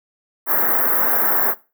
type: band-stop noise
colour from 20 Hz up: white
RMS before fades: -17 dBFS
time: 0.46-1.55 s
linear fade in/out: 50 ms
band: 1800 to 13000 Hz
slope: 48 dB/octave
effects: noise-tail reverb RT60 0.3 s tail -20 dB re dry + high-pass 300 Hz 12 dB/octave